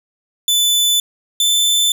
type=tone pair in turn; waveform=sawtooth; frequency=3500 / 3530 Hz; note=A7 / A7; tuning=-10 / +5 cents; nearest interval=unison; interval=15 cents; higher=second; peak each=-9 dBFS; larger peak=neither; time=0.48-1 / 1.4-1.92 s; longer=neither; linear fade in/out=2 ms; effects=none